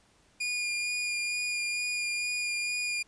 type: tone with vibrato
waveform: sawtooth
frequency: 2430 Hz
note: D#7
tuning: 42 cents flat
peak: -26 dBFS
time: 0.4-3.03 s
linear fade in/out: 10 ms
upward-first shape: sine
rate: 2.2 Hz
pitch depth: 14 cents each way
effects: pink hiss -64 dBFS RMS until 3.07 s + resampled to 22050 Hz